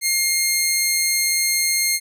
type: tone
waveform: 10% pulse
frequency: 2127 Hz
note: C7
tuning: 28 cents sharp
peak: -8 dBFS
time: 0.01-2 s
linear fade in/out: 50 ms
effects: none